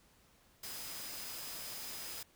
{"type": "tone in noise", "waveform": "sine", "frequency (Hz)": 5010, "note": "D#8", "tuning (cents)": 11, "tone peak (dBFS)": -51, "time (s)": [0.63, 2.23], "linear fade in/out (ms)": 5, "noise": "white", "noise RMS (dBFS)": -45, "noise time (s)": [0.63, 2.23], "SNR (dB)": -9, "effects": ["pink hiss -67 dBFS RMS until 2.35 s"]}